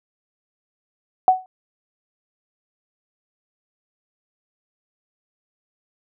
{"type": "tone with exponential decay", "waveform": "sine", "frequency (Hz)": 746, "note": "F#5", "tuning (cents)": 14, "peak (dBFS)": -6, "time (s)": [1.28, 1.46], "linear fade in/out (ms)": 1, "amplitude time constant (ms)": 37, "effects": []}